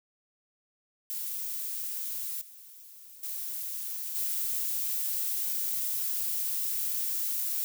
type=noise with level steps; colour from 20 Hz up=violet; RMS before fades=-35 / -50 / -36 / -31 dBFS; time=1.1-7.64 s; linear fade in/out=0 ms; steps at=2.41 / 3.23 / 4.15 s; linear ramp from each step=5 ms; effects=none